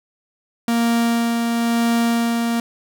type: tone with tremolo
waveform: 45% pulse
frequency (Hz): 233.1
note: A#3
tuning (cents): 0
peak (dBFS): -15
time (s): 0.68-2.6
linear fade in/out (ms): 2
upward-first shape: sine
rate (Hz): 0.99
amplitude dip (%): 30
effects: none